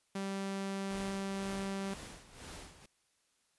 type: tone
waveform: sawtooth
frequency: 195.3 Hz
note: G3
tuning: 6 cents flat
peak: -32 dBFS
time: 0.15-1.94 s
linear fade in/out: 5 ms
type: noise with tremolo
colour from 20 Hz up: pink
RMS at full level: -47 dBFS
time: 0.9-2.86 s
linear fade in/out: 5 ms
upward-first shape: sine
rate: 2 Hz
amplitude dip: 75%
effects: white hiss -75 dBFS RMS until 3.58 s + resampled to 24000 Hz